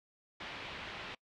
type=low-pass noise; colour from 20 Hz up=white; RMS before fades=-45 dBFS; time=0.4-1.15 s; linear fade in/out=5 ms; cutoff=3300 Hz; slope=24 dB/octave; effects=noise-tail reverb RT60 0.1 s tail -25 dB re dry